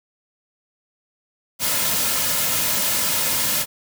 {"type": "noise with comb filter", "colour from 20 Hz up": "white", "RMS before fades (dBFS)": -21, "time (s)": [1.59, 3.66], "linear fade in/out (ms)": 50, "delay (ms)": 2.6, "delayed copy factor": -0.55, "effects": []}